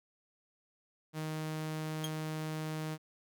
sawtooth tone, 156.2 Hz, D#3, 7 cents sharp, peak -32 dBFS, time 1.13-2.98 s, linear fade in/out 50 ms
sawtooth tone with exponential decay, 3230 Hz, G#7, 49 cents flat, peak -30 dBFS, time 2.04-2.12 s, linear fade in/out 2 ms, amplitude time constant 17 ms
effects none

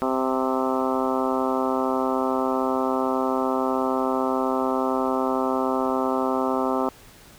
harmonic tone with a mistuned harmonic, 130.81 Hz, C3, in tune, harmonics 2 / 3 / 4 / 5 / 6 / 7 / 8 / 9 / 10, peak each -26 / -28 / -29 / -30 / -31 / -31 / -32 / -33 / -33 dBFS, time 0.02-6.89 s, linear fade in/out 0 ms, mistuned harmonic 7, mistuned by -25 cents, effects pink hiss -49 dBFS RMS until 7.38 s

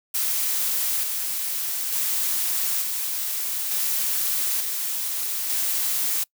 blue noise with tremolo, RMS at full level -24 dBFS, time 0.14-6.24 s, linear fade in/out 10 ms, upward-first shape square, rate 0.56 Hz, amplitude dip 30%, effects noise-tail reverb RT60 0.1 s tail -24 dB re dry

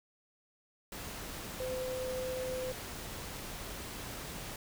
sine tone in noise, 512 Hz, C5, 38 cents flat, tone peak -35 dBFS, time 1.6-2.72 s, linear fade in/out 2 ms, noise pink, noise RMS -43 dBFS, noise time 0.92-4.56 s, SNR +5 dB, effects none

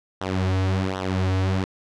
sawtooth tone with flanger, 94.2 Hz, F#2, 32 cents sharp, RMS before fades -23 dBFS, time 0.21-1.64 s, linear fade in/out 0 ms, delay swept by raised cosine 0.42 to 5.12 ms, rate 1.3 Hz, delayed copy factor -0.8, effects low-pass 5000 Hz 12 dB/octave

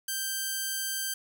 5% pulse tone, 1568 Hz, G6, in tune, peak -19 dBFS, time 0.08-1.14 s, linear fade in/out 5 ms, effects none

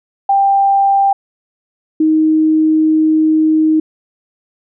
sine tone pair in turn, 790 / 313.5 Hz, G5 / D#4, +13 / +13 cents, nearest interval octave + major third, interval 1600 cents, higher first, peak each -8 dBFS, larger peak neither, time 0.29-1.13 / 2-3.8 s, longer second, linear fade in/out 5 ms, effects none

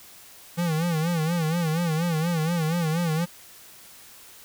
square tone with vibrato, 164.81 Hz, E3, in tune, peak -23 dBFS, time 0.57-3.26 s, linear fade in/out 20 ms, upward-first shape sine, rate 4.2 Hz, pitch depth 110 cents each way, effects white hiss -48 dBFS RMS until 4.44 s

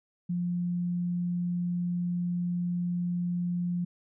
sine tone, 175.8 Hz, F3, 12 cents sharp, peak -27 dBFS, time 0.29-3.85 s, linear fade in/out 10 ms, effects none

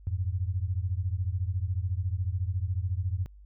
sine beating tone pair, 87 / 101 Hz, F2 / G#2, -6 / -48 cents, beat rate 14 Hz, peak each -29 / -31 dBFS, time 0.07-3.26 s, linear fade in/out 0 ms, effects added 50 Hz sine -48 dBFS peak until 3.45 s

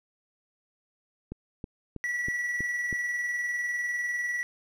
click train, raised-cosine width 3 ms, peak -23 dBFS, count 6, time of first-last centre 1.32-2.928 s, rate 3.11 Hz
triangle tone with tremolo, 1945 Hz, B6, 27 cents flat, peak -25 dBFS, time 2.04-4.43 s, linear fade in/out 0 ms, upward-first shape square, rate 20 Hz, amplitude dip 30%
effects none

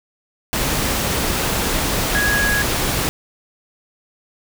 sine tone in noise, 1661.2 Hz, G#6, in tune, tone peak -17 dBFS, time 2.15-2.62 s, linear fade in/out 0 ms, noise pink, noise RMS -20 dBFS, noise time 0.53-3.09 s, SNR 0 dB, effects none

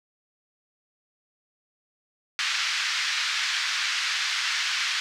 pink band-pass noise, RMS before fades -27 dBFS, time 2.39-5 s, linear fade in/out 0 ms, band 1500 to 5600 Hz, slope 24 dB/octave, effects none

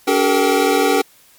square tone cluster, 285.2 / 383.5 / 430.3 / 469.9 / 776 Hz, C#4 / G4 / A4 / A#4 / G5, +49 / -38 / -39 / +14 / -18 cents, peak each -20 dBFS, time 0.07-1.02 s, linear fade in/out 10 ms, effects white hiss -50 dBFS RMS until 1.38 s + MP3 96 kbps

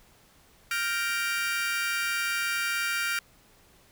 35% pulse chord, G minor seventh, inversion third, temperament equal, 1396.9 / 1568 / 1864.7 / 2349 Hz, F6 / G6 / Bb6 / D7, 0 / 0 / 0 / 0 cents, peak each -28 / -34 / -34 / -30 dBFS, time 0.71-3.19 s, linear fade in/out 2 ms, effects pink hiss -59 dBFS RMS until 3.91 s

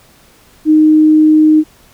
sine tone, 309.3 Hz, D#4, 10 cents flat, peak -4 dBFS, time 0.65-1.64 s, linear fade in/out 50 ms, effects pink hiss -46 dBFS RMS until 1.93 s

